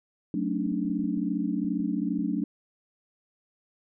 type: chord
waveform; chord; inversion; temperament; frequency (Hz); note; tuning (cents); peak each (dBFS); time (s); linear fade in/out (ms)
sine; D major seventh; first; equal with one note detuned; 185 / 220 / 277.2 / 299.7; F#3 / A3 / C#4 / D4; 0 / 0 / 0 / +35; -31; 0.34-2.44; 2
type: clicks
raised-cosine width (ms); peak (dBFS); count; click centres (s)
3; -37; 10; 0.664 / 0.719 / 0.852 / 0.9 / 0.995 / 1.042 / 1.173 / 1.647 / 1.801 / 2.19
effects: none